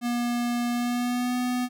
square tone with pitch glide, 240 to 248.2 Hz, B3 to B3, -49 to +9 cents, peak -25 dBFS, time 0.01-1.69 s, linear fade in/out 50 ms, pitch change +58 cents, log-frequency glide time 0.7-1.36 s, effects none

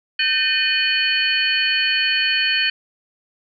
sine tone cluster, 1547 / 1812 / 2475 / 3029 / 4393 Hz, G6 / A#6 / D#7 / F#7 / C#8, -23 / -50 / -10 / +40 / -16 cents, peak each -26 / -23 / -21 / -21 / -24 dBFS, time 0.19-2.7 s, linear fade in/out 5 ms, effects none

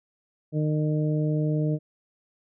harmonic tone, 152.6 Hz, D#3, 33 cents flat, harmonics 1 / 2 / 3 / 4, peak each -23 / -29 / -33 / -35 dBFS, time 0.52-1.79 s, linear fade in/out 50 ms, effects none

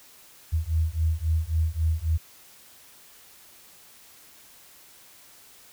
sine beating tone pair, 78.5 / 82.2 Hz, D#2 / E2, +16 / -4 cents, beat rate 3.7 Hz, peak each -25 dBFS, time 0.52-2.18 s, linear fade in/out 20 ms, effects white hiss -52 dBFS RMS until 5.72 s

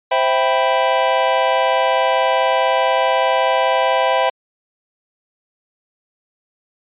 square chord, C major seventh, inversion none, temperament equal, 523.3 / 659.3 / 784 / 987.8 Hz, C5 / E5 / G5 / B5, 0 / 0 / 0 / 0 cents, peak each -20 dBFS, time 0.11-4.3 s, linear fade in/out 10 ms, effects resampled to 8000 Hz

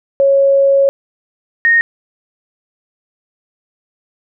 sine tone pair in turn, 551 / 1853.3 Hz, C#5 / A#6, -11 / -11 cents, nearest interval octave + major sixth, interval 2100 cents, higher second, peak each -7 dBFS, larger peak neither, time 0.2-0.89 / 1.65-1.81 s, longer first, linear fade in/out 0 ms, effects none

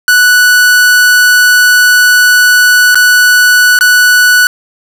45% pulse tone with dropouts, 1480 Hz, F#6, in tune, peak -3 dBFS, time 0.08-4.47 s, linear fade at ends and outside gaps 1 ms, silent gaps 2.946-2.955 / 3.789-3.809 s, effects none

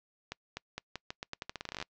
accelerating click train, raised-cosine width 0.2 ms, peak -20 dBFS, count 20, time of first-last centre 0.32-1.826 s, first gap 250 ms, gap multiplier 0.84, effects noise-tail reverb RT60 0.1 s tail -26 dB re dry + low-pass 6000 Hz 12 dB/octave

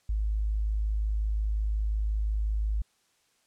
sine tone, 52.8 Hz, G#1, 29 cents sharp, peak -25 dBFS, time 0.09-2.82 s, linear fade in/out 5 ms, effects white hiss -69 dBFS RMS until 3.46 s + low-pass 9000 Hz 12 dB/octave

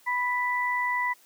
sine tone pair together, 987.8 / 1978.2 Hz, B5 / B6, 0 / +2 cents, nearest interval octave, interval 1202 cents, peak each -27 dBFS, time 0.06-1.14 s, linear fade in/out 20 ms, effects white hiss -58 dBFS RMS until 1.25 s + high-pass 200 Hz 12 dB/octave

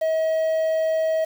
triangle tone with quantisation, 639 Hz, D#5, 46 cents sharp, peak -17 dBFS, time 0.01-1.25 s, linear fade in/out 10 ms, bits 7, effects none

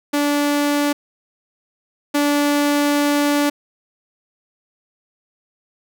sawtooth tone pair in turn, 290 / 290 Hz, D4 / D4, -22 / -22 cents, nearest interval unison, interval 0 cents, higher neither, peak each -12 / -11 dBFS, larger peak second, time 0.13-0.93 / 2.14-3.5 s, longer second, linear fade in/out 10 ms, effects none

